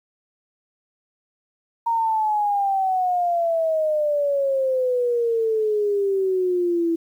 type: exponential sweep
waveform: sine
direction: down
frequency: 932.3 to 329.6 Hz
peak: -18 dBFS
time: 1.86-6.96 s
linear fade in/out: 10 ms
effects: 9-bit